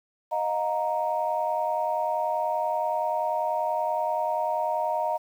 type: chord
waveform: sine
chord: Eb suspended second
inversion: none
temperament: equal with one note detuned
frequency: 622.3 / 712.7 / 932.3 Hz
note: Eb5 / F5 / Bb5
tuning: 0 / +35 / 0 cents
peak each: -28 / -29 / -27 dBFS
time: 0.31-5.18 s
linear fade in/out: 20 ms
effects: tanh soft clip ceiling -14 dBFS + 9-bit